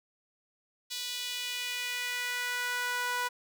sawtooth tone with high-pass filter sweep, 491.4 Hz, B4, 9 cents flat, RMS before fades -34 dBFS, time 0.9-3.29 s, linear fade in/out 20 ms, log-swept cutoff 3800 to 1100 Hz, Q 2, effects none

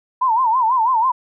sine tone with vibrato, 960 Hz, B5, 49 cents flat, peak -13 dBFS, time 0.21-1.12 s, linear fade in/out 10 ms, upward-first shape sine, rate 6.1 Hz, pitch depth 160 cents each way, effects none

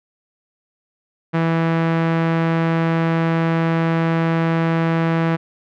sawtooth tone with low-pass filter, 164.5 Hz, E3, 3 cents flat, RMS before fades -18 dBFS, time 1.33-5.37 s, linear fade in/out 20 ms, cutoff 2000 Hz, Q 1.1, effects none

